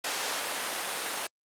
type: high-pass noise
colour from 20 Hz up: pink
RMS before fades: -32 dBFS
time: 0.04-1.27 s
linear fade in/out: 5 ms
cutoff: 610 Hz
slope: 12 dB/octave
effects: low-pass 12000 Hz 12 dB/octave + Opus 48 kbps